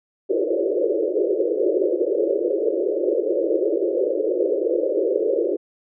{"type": "band-pass noise", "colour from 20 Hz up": "pink", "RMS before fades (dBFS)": -21, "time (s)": [0.29, 5.57], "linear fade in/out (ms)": 20, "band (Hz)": [330, 570], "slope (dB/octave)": 96, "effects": []}